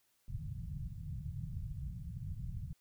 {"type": "low-pass noise", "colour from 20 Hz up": "white", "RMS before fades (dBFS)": -42, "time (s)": [0.28, 2.73], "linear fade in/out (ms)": 5, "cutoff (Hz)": 160, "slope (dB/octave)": 48, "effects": ["white hiss -75 dBFS RMS until 2.8 s"]}